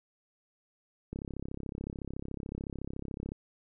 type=click train; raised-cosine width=3 ms; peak=-25 dBFS; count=75; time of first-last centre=1.13-3.319 s; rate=33.8 Hz; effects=none